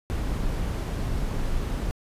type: noise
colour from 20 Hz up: brown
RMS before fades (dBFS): -27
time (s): 0.1-1.91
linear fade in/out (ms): 0
effects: resampled to 32000 Hz

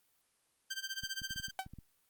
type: tone with tremolo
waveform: 15% pulse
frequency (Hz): 1568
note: G6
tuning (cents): 0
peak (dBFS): -29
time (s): 0.7-1.51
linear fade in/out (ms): 10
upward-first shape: sine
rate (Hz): 15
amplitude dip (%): 90
type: clicks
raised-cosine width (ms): 5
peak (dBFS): -37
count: 9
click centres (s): 1.036 / 1.218 / 1.308 / 1.361 / 1.399 / 1.484 / 1.664 / 1.736 / 1.787
type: tone with exponential decay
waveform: sawtooth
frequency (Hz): 764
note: G5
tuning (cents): -45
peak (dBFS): -29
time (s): 1.59-1.68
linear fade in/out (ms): 1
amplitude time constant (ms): 19
effects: white hiss -74 dBFS RMS until 2.09 s + Opus 32 kbps

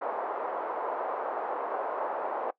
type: band-pass noise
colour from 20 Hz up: white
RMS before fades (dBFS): -33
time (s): 0.01-2.51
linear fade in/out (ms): 10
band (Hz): 440 to 1000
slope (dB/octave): 24
effects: noise-tail reverb RT60 0.1 s tail -20 dB re dry

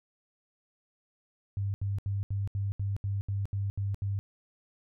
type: tone bursts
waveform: sine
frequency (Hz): 99.5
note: G2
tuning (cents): +26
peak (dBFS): -28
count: 11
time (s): 1.57-4.19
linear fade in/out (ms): 0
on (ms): 170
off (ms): 75
effects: none

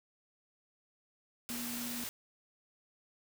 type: tone in noise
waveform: sine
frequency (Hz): 239.9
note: A#3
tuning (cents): +50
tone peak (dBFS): -41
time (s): 1.5-2.04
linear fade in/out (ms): 0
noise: white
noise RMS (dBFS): -41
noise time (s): 1.49-2.09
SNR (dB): -3
effects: none

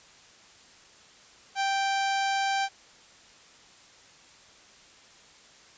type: tone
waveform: sawtooth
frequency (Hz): 784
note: G5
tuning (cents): 0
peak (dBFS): -21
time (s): 1.55-2.69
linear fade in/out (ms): 50
effects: white hiss -54 dBFS RMS until 5.77 s + resampled to 16000 Hz

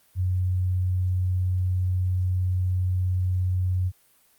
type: tone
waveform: sine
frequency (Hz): 91.7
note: F#2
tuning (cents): -15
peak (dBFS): -21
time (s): 0.15-3.92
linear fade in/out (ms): 50
effects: white hiss -61 dBFS RMS until 4.38 s + Opus 32 kbps

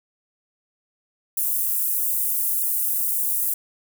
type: high-pass noise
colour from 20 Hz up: pink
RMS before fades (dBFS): -23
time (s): 1.37-3.54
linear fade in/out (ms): 5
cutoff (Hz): 11000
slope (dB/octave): 24
effects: none

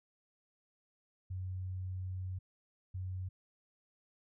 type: tone bursts at uneven times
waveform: sine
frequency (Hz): 92.7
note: F#2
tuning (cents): +4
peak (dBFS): -37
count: 2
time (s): 1.3-2.39 / 2.94-3.29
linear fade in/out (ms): 10
effects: none

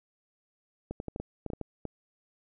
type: clicks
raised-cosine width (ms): 2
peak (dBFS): -22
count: 10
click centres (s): 0.91 / 1.001 / 1.083 / 1.161 / 1.2 / 1.463 / 1.502 / 1.534 / 1.613 / 1.853
effects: none

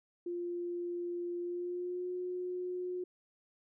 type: tone with pitch glide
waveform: sine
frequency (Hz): 349.2 to 361.5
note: F4 to F#4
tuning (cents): 0 to -40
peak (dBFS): -35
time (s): 0.26-3.04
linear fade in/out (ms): 5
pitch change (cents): +60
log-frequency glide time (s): 1.4-2.11
effects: none

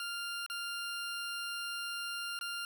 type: tone with dropouts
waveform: 20% pulse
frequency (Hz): 1396.9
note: F6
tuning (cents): 0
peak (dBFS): -32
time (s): 0-2.65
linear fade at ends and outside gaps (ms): 1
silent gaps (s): 0.463-0.499 / 2.39-2.411
effects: none

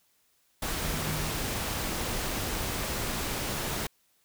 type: tone in noise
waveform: sine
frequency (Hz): 154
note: D#3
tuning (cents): -17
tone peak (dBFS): -35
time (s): 0.82-1.31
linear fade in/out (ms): 5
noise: pink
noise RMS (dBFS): -32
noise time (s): 0.62-3.87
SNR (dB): -6
effects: white hiss -69 dBFS RMS until 4.24 s

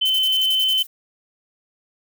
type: tone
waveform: sine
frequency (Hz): 3060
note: G7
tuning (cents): -42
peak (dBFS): -16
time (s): 0.01-0.83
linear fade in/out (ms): 10
type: noise with tremolo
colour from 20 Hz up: violet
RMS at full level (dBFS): -29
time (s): 0.05-0.87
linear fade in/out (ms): 10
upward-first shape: square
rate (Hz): 11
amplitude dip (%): 70
effects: none

